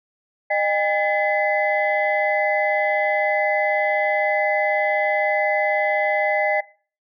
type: tone cluster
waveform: sine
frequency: 612 / 806 / 1721 / 2029 Hz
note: D#5 / G5 / A6 / B6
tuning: -29 / +48 / -39 / +46 cents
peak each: -21 / -23 / -30 / -22 dBFS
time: 0.5-6.61 s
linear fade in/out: 10 ms
effects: noise-tail reverb RT60 0.4 s tail -19 dB re dry + tanh soft clip ceiling -8 dBFS